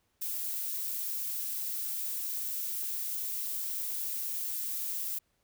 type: noise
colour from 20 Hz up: violet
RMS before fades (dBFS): -35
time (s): 0.21-5.19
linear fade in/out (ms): 10
effects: pink hiss -75 dBFS RMS until 5.43 s